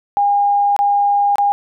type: tone with dropouts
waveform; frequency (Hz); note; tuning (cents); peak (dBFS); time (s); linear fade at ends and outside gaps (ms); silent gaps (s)
sine; 811; G#5; -41; -11; 0.17-1.52; 0; 0.764-0.79 / 1.357-1.383
effects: none